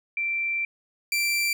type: tone pair in turn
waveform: sine / sawtooth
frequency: 2349 / 2349 Hz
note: D7 / D7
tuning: 0 / 0 cents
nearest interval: unison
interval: 0 cents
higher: neither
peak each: -24 / -19 dBFS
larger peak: second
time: 0.17-0.65 / 1.12-1.53 s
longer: first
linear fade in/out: 2 ms
effects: none